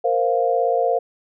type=chord; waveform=sine; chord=Bb suspended second; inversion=none; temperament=equal; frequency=466.2 / 523.3 / 698.5 Hz; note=Bb4 / C5 / F5; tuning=0 / 0 / 0 cents; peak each=-21 / -21 / -20 dBFS; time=0.04-0.99 s; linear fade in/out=10 ms; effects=none